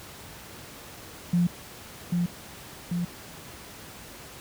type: tone with echo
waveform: sine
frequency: 174.61 Hz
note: F3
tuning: in tune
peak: -19 dBFS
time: 1.33-1.47 s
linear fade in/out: 5 ms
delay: 790 ms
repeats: 2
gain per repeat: -3 dB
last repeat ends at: 3.05 s
effects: pink hiss -44 dBFS RMS until 4.4 s + high-pass 60 Hz 12 dB/octave